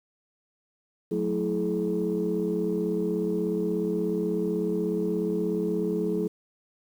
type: tone cluster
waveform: sine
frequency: 181.1 / 217.6 / 327.8 / 424.9 Hz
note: F#3 / A3 / E4 / G#4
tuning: -37 / -19 / -10 / +40 cents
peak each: -29 / -32 / -30 / -27 dBFS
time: 1.11-6.28 s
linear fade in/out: 10 ms
effects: tanh soft clip ceiling -17 dBFS + 9-bit